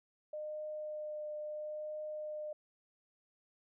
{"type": "tone with vibrato", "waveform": "sine", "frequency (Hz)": 607, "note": "D#5", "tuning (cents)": -43, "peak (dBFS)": -39, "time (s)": [0.33, 2.53], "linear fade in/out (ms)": 5, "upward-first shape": "triangle", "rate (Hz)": 0.74, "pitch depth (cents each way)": 13, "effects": []}